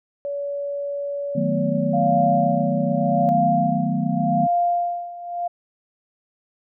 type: tone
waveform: sine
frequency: 568 Hz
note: C#5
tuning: 42 cents sharp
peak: -24 dBFS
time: 0.25-3.29 s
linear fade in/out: 0 ms
type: chord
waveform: sine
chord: B dominant seventh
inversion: first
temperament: equal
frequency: 155.56 / 185 / 220 / 246.9 Hz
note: D#3 / F#3 / A3 / B3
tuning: 0 / 0 / 0 / 0 cents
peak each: -25 dBFS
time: 1.35-4.47 s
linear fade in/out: 10 ms
type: tone with tremolo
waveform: sine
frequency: 698.5 Hz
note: F5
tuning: in tune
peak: -16 dBFS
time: 1.93-5.48 s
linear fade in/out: 10 ms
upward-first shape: sine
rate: 0.85 Hz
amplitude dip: 85%
effects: none